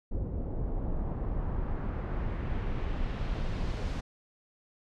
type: noise with low-pass filter sweep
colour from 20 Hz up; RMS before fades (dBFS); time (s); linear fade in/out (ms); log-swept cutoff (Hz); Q
brown; -32; 0.11-4.01; 10; 460 to 6000; 1
effects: none